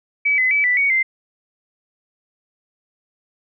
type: tone with pitch steps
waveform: sine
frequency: 2287 / 2028 / 2297 / 1979 / 2238 / 2082 Hz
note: D7 / B6 / D7 / B6 / C#7 / C7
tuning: -47 / +45 / -39 / +3 / +16 / -9 cents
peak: -14 dBFS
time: 0.25-1.03 s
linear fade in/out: 10 ms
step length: 130 ms
effects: none